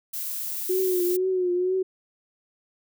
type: noise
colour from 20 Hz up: violet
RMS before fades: -31 dBFS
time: 0.13-1.17 s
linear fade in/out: 10 ms
type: tone with vibrato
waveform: sine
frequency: 365.3 Hz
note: F#4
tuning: 22 cents flat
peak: -21 dBFS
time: 0.69-1.83 s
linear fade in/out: 10 ms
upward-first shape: triangle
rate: 2.1 Hz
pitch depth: 63 cents each way
effects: none